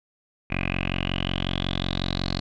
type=tone with low-pass filter sweep; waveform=10% pulse; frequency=45.47 Hz; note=F#1; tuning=29 cents flat; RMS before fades=-27 dBFS; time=0.5-2.4 s; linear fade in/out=10 ms; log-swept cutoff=2400 to 4300 Hz; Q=8.5; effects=none